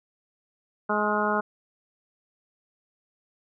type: harmonic tone with a mistuned harmonic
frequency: 210.4 Hz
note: G#3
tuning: 23 cents sharp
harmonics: 1 / 2 / 3 / 4 / 5 / 6 / 7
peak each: -30 / -30 / -30 / -30 / -30 / -30 / -30 dBFS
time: 0.89-1.41 s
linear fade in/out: 10 ms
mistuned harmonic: 7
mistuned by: -41 cents
effects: none